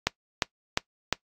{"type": "click train", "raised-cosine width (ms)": 0.2, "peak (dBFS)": -4, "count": 4, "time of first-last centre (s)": [0.07, 1.126], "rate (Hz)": 2.84, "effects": ["noise-tail reverb RT60 0.1 s tail -21 dB re dry", "AAC 48 kbps"]}